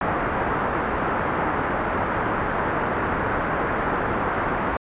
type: low-pass noise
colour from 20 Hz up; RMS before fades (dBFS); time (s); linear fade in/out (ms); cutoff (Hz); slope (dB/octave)
white; -24; 0.01-4.77; 2; 1500; 24
effects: resampled to 8000 Hz